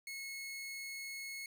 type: tone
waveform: sawtooth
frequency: 2181 Hz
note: C#7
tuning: 29 cents flat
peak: -39 dBFS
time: 0.07-1.46 s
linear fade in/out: 2 ms
effects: none